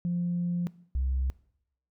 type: tone pair in turn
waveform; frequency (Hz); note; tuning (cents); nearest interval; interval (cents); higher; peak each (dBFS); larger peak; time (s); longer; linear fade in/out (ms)
sine; 174.61 / 65.4; F3 / C2; 0 / 0; octave + perfect fourth; 1700; first; -25 / -24; second; 0.05-0.67 / 0.95-1.3; first; 0
effects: noise-tail reverb RT60 0.7 s tail -21 dB re dry + tanh soft clip ceiling -22 dBFS